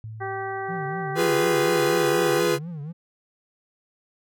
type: tone with exponential decay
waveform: sine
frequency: 110 Hz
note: A2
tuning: in tune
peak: -32 dBFS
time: 0.04-1.79 s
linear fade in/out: 0 ms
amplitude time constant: 380 ms
type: harmonic tone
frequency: 387.4 Hz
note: G4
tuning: 20 cents flat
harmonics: 1 / 2 / 3 / 4 / 5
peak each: -32 / -31 / -37 / -36 / -38 dBFS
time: 0.2-2.41 s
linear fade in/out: 20 ms
type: tone with vibrato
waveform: triangle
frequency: 158.3 Hz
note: D#3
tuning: 30 cents sharp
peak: -29 dBFS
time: 0.68-2.93 s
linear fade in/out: 20 ms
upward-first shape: triangle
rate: 4.1 Hz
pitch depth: 220 cents each way
type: chord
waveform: 45% pulse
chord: F diminished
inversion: none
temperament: equal with one note detuned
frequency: 346.2 / 415.3 / 493.9 Hz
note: F4 / Ab4 / Cb5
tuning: -15 / 0 / 0 cents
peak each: -24 dBFS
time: 1.15-2.59 s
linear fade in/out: 50 ms
effects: none